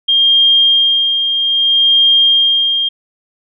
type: tone with tremolo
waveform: sine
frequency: 3213 Hz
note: G7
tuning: 42 cents sharp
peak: -6 dBFS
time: 0.08-2.89 s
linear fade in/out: 10 ms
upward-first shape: sine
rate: 0.62 Hz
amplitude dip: 50%
effects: none